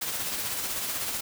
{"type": "noise with tremolo", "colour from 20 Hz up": "white", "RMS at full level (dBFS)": -30, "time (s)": [0.01, 1.21], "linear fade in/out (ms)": 10, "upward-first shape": "sine", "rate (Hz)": 16, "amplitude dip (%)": 35, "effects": []}